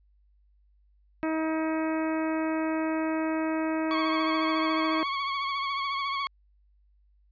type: harmonic tone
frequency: 317.7 Hz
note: D#4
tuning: 36 cents sharp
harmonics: 1 / 2 / 3 / 4 / 5 / 6 / 7 / 8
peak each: -27 / -33 / -37 / -39 / -41 / -43 / -44 / -45 dBFS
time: 1.23-5.03 s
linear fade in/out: 0 ms
type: tone with vibrato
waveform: sawtooth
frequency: 1108.7 Hz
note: C#6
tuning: in tune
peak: -24 dBFS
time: 3.91-6.27 s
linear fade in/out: 0 ms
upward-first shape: triangle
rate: 14 Hz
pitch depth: 48 cents each way
effects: added 50 Hz sine -60 dBFS peak until 7.31 s + resampled to 11025 Hz